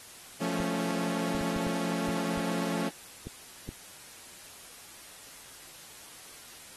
sawtooth chord, F augmented, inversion none, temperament equal, 174.61 / 220 / 277.2 Hz, F3 / A3 / C#4, 0 / 0 / 0 cents, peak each -31 dBFS, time 0.4-2.9 s, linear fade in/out 20 ms
clicks, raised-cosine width 3 ms, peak -25 dBFS, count 9, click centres 0.602 / 1.35 / 1.412 / 1.564 / 1.668 / 2.089 / 2.376 / 3.27 / 3.69 s
effects white hiss -49 dBFS RMS until 6.76 s + AAC 32 kbps

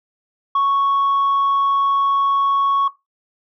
sine tone, 1108.7 Hz, C#6, in tune, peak -12 dBFS, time 0.55-2.88 s, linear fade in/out 5 ms, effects noise-tail reverb RT60 0.2 s tail -17 dB re dry + tanh soft clip ceiling -12 dBFS

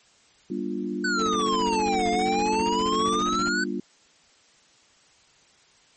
sine chord, G minor seventh, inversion none, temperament equal with one note detuned, 196 / 239.1 / 293.7 / 349.2 Hz, G3 / Bb3 / D4 / F4, 0 / +44 / 0 / 0 cents, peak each -32 dBFS, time 0.5-3.8 s, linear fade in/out 5 ms
square exponential two-way sweep, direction down then up, 1519 to 698.5 to 1519 Hz, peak -24 dBFS, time 1.04-3.64 s, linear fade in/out 5 ms, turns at 2.09 s
sine tone with vibrato, 440 Hz, A4, in tune, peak -28 dBFS, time 1.16-3.23 s, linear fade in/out 50 ms, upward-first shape sine, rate 2.7 Hz, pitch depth 13 cents each way
pink noise with tremolo, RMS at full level -37 dBFS, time 1.19-3.49 s, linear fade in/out 5 ms, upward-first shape square, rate 15 Hz, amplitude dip 75%
effects white hiss -58 dBFS RMS until 5.96 s + MP3 32 kbps

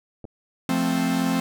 clicks, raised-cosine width 2 ms, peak -25 dBFS, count 2, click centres 0.243 / 0.252 s
45% pulse chord, F major, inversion none, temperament equal, 174.61 / 220 / 261.6 Hz, F3 / A3 / C4, 0 / 0 / 0 cents, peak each -26 / -27 / -23 dBFS, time 0.69-1.4 s, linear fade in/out 2 ms
effects none

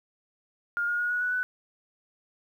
sine tone with pitch steps, 1414 / 1429.6 / 1445.4 / 1461.3 / 1477.5 / 1493.8 Hz, F6 / F6 / F#6 / F#6 / F#6 / F#6, +21 / +40 / -41 / -22 / -3 / +16 cents, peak -25 dBFS, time 0.77-1.43 s, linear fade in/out 0 ms, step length 110 ms, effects 10-bit

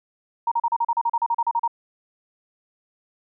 sine tone bursts, 934 Hz, A#5, 3 cents sharp, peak -18 dBFS, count 15, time 0.47-1.678 s, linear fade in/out 5 ms, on 46 ms, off 37 ms, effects none

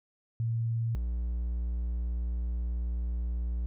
sine / triangle tone pair in turn, 114.8 / 59.22 Hz, A#2 / A#1, -26 / +28 cents, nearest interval major seventh, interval 1146 cents, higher first, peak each -27 dBFS, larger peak neither, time 0.4-0.95 / 0.95-3.66 s, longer second, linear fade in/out 0 ms, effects none

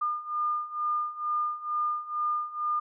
sine beating tone pair, 1209 / 1211.2 Hz, D6 / D#6, +50 / -47 cents, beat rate 2.2 Hz, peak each -32 / -29 dBFS, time 0.01-2.8 s, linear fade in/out 10 ms, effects none

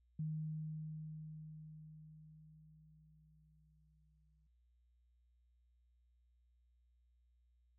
sine tone with exponential decay, 155.56 Hz, D#3, in tune, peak -37 dBFS, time 0.19-4.47 s, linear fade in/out 5 ms, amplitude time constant 930 ms, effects noise-tail reverb RT60 1.0 s tail -26 dB re dry + added 60 Hz sine -70 dBFS peak until 7.78 s

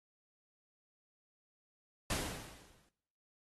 pink noise with exponential decay, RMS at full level -34 dBFS, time 2.1-2.89 s, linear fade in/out 2 ms, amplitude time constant 170 ms, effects noise-tail reverb RT60 0.9 s tail -21 dB re dry + AAC 32 kbps

